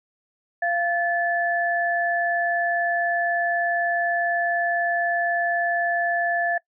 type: tone pair together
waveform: sine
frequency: 690.5 / 1738 Hz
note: F5 / A6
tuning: -20 / -22 cents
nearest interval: octave + major third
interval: 1598 cents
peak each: -23 dBFS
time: 0.62-6.58 s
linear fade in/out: 5 ms
effects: noise-tail reverb RT60 0.1 s tail -22 dB re dry

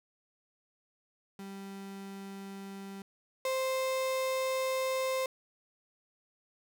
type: tone pair in turn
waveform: 35% pulse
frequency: 196 / 523.3 Hz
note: G3 / C5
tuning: 0 / 0 cents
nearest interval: octave + perfect fourth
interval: 1700 cents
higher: second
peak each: -40 / -28 dBFS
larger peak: second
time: 1.39-3.02 / 3.45-5.26 s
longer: second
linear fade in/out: 2 ms
effects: none

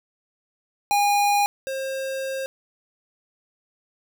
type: tone pair in turn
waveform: square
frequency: 816 / 533.9 Hz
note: G#5 / C5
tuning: -31 / +35 cents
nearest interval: perfect fifth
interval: 734 cents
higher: first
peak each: -18 / -27 dBFS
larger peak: first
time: 0.91-1.46 / 1.67-2.46 s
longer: second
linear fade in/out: 0 ms
effects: none

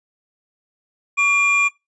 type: tone pair together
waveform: triangle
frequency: 1132.6 / 2400 Hz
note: C#6 / D7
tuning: +37 / +37 cents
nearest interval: octave + minor second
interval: 1300 cents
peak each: -20 / -13 dBFS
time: 1.17-1.69 s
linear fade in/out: 20 ms
effects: noise-tail reverb RT60 0.2 s tail -19 dB re dry + resampled to 22050 Hz

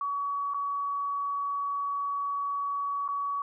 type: tone with dropouts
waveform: sine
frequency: 1131 Hz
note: C#6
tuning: 34 cents sharp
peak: -28 dBFS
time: 0.01-3.42 s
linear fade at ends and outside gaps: 2 ms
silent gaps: 0.537-0.544 / 3.079-3.087 s
effects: none

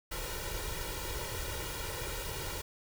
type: noise with comb filter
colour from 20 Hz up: pink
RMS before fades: -38 dBFS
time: 0.11-2.62 s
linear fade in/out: 10 ms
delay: 2.1 ms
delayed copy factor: +0.9
effects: none

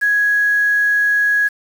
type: tone with quantisation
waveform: sine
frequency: 1666 Hz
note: G#6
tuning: 5 cents sharp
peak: -12 dBFS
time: 0.01-1.49 s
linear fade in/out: 20 ms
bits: 6
effects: none

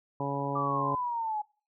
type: harmonic tone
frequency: 140.2 Hz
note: C#3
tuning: 20 cents sharp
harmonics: 1 / 2 / 3 / 4 / 5 / 6 / 7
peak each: -35 / -36 / -38 / -37 / -42 / -38 / -36 dBFS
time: 0.2-0.95 s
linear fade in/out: 2 ms
type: linear sweep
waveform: sine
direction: down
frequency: 1174.7 to 830.6 Hz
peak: -29 dBFS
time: 0.55-1.42 s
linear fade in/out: 10 ms
effects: noise-tail reverb RT60 0.4 s tail -25 dB re dry

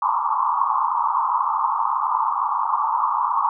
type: band-pass noise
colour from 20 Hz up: pink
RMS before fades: -21 dBFS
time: 0.02-3.49 s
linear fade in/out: 2 ms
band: 860 to 1200 Hz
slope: 96 dB/octave
effects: none

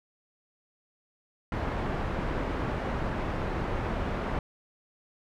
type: low-pass noise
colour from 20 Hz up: pink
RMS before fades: -31 dBFS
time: 1.52-4.39 s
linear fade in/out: 2 ms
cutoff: 1500 Hz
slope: 12 dB/octave
effects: none

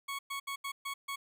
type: tone bursts at uneven times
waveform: 20% pulse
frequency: 1108.7 Hz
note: C#6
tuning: in tune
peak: -31 dBFS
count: 6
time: 0.08-0.19 / 0.3-0.4 / 0.47-0.56 / 0.64-0.72 / 0.85-0.94 / 1.08-1.16 s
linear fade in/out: 10 ms
effects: none

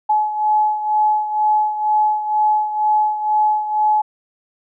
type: beating tone pair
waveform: sine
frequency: 851 / 853.1 Hz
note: G#5 / G#5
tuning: +42 / +46 cents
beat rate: 2.1 Hz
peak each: -15 / -21 dBFS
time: 0.09-4.02 s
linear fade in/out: 10 ms
effects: none

